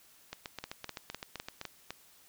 two click trains, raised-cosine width 0.2 ms, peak -21 / -22 dBFS, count 6 / 11, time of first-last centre 0.64-1.906 / 0.33-1.614 s, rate 3.95 / 7.79 Hz, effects white hiss -61 dBFS RMS until 2.28 s

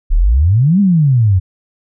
sine exponential two-way sweep, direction up then down, 32.7 to 207.7 to 88.3 Hz, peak -7 dBFS, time 0.1-1.4 s, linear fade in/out 20 ms, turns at 0.8 s, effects none

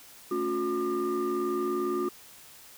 sine tone cluster, 221.8 / 279.5 / 359.2 / 1200 Hz, A3 / C#4 / F4 / D6, +14 / +14 / +49 / +37 cents, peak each -36 / -33 / -27 / -33 dBFS, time 0.31-2.09 s, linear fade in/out 5 ms, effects tanh soft clip ceiling -21 dBFS + white hiss -51 dBFS RMS until 2.77 s

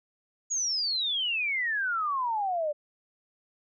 sine exponential sweep, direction down, 6830 to 577 Hz, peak -26 dBFS, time 0.5-2.73 s, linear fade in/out 20 ms, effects none

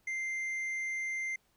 sine tone with tanh clipping, 2090 Hz, C7, 2 cents flat, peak -34 dBFS, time 0.07-1.36 s, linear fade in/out 5 ms, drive 5 dB, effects pink hiss -72 dBFS RMS until 1.56 s

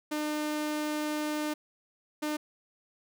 sawtooth tone pair in turn, 302 / 302 Hz, D4 / D4, +48 / +48 cents, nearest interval unison, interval 0 cents, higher neither, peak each -26 dBFS, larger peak neither, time 0.11-1.54 / 2.22-2.37 s, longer first, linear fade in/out 10 ms, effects none

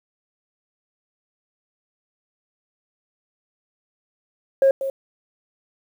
sine tone with echo, 541 Hz, C#5, 42 cents flat, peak -10 dBFS, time 4.62-4.71 s, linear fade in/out 2 ms, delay 190 ms, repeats 1, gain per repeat -12 dB, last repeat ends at 4.9 s, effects tanh soft clip ceiling -9 dBFS + 8-bit

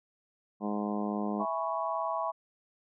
harmonic tone, 103.83 Hz, G#2, in tune, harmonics 2 / 3 / 4 / 5 / 6 / 7 / 8 / 9 / 10, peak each -32 / -38 / -40 / -43 / -42 / -40 / -45 / -45 / -43 dBFS, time 0.6-1.46 s, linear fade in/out 50 ms
sine chord, C# minor seventh, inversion first, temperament equal, 659.3 / 830.6 / 987.8 / 1108.7 Hz, E5 / G#5 / B5 / C#6, 0 / 0 / 0 / 0 cents, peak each -34 / -37 / -35 / -35 dBFS, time 1.39-2.32 s, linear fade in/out 20 ms
effects none

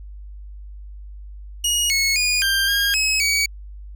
20% pulse tone with pitch steps, 2885 / 2191 / 2452 / 1585 / 1622 / 2563 / 2263 Hz, F#7 / C#7 / D#7 / G6 / G#6 / E7 / C#7, -44 / -21 / -26 / +19 / -41 / -49 / +35 cents, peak -12 dBFS, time 1.64-3.46 s, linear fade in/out 5 ms, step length 260 ms, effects added 50 Hz sine -34 dBFS peak until 3.95 s

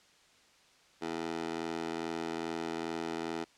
15% pulse tone with high-pass filter, 82.41 Hz, E2, in tune, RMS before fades -37 dBFS, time 1.01-3.45 s, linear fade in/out 20 ms, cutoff 380 Hz, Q 1.7, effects white hiss -63 dBFS RMS until 3.57 s + low-pass 6000 Hz 12 dB/octave

